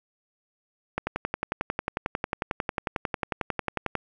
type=click train; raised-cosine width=0.5 ms; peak=-11 dBFS; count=34; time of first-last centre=0.98-3.953 s; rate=11.1 Hz; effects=none